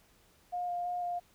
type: tone with vibrato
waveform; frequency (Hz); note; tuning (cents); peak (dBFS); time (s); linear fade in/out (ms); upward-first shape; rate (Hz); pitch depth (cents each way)
sine; 708; F5; +23; -32; 0.52-1.2; 20; square; 3; 10
effects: pink hiss -65 dBFS RMS until 1.34 s